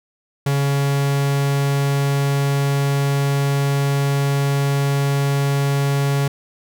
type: tone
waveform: 45% pulse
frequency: 140 Hz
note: C#3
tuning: 18 cents sharp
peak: -16 dBFS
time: 0.46-6.28 s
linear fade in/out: 5 ms
effects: none